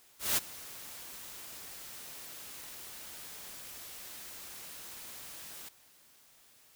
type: noise with ADSR envelope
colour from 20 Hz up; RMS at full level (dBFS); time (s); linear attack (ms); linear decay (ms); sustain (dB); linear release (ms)
white; -27; 0.19-5.69; 180; 24; -20; 6
effects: white hiss -62 dBFS RMS until 6.75 s